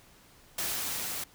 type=noise with level ramp; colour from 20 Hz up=white; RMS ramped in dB=-32 to -36 dBFS; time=0.58-1.24 s; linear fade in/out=5 ms; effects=pink hiss -58 dBFS RMS until 1.34 s